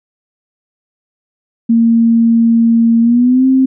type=tone with pitch glide; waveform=sine; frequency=230.1 to 262.8 Hz; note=A#3 to C4; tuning=-22 to +8 cents; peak=-6 dBFS; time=1.69-3.66 s; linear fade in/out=10 ms; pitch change=+230 cents; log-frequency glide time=3.01-3.46 s; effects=none